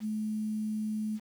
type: tone with quantisation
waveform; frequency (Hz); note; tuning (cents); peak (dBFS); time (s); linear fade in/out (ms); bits
sine; 215; A3; -40; -30; 0-1.2; 50; 9
effects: none